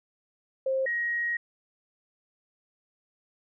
sine tone pair in turn, 530 / 1888.7 Hz, C5 / A#6, +22 / +22 cents, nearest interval octave + minor seventh, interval 2200 cents, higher second, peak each -24 / -26 dBFS, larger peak first, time 0.66-0.86 / 0.86-1.37 s, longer second, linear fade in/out 5 ms, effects none

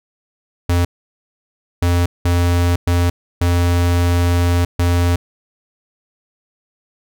square tone bursts at uneven times, 87.31 Hz, F2, in tune, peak -13 dBFS, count 6, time 0.69-0.85 / 1.82-2.06 / 2.25-2.76 / 2.87-3.1 / 3.41-4.65 / 4.79-5.16 s, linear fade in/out 5 ms, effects none

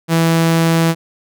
sawtooth tone, 164.81 Hz, E3, in tune, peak -7 dBFS, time 0.08-0.95 s, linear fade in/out 50 ms, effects none

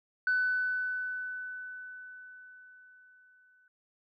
sine tone with exponential decay, 1500 Hz, F#6, 23 cents sharp, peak -23 dBFS, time 0.27-3.68 s, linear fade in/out 2 ms, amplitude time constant 740 ms, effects tanh soft clip ceiling -21 dBFS

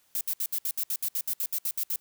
violet noise bursts, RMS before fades -29 dBFS, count 15, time 0.15-1.96 s, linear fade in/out 2 ms, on 60 ms, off 65 ms, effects white hiss -66 dBFS RMS until 2 s

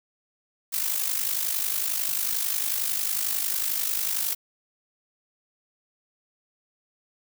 blue noise with amplitude modulation, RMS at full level -24 dBFS, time 0.72-4.35 s, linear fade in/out 20 ms, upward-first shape sine, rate 51.1 Hz, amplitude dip 65%, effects none

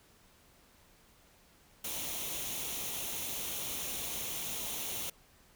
white noise with comb filter, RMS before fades -38 dBFS, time 1.84-5.1 s, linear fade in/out 5 ms, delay 0.31 ms, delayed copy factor +0.55, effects pink hiss -63 dBFS RMS until 5.55 s

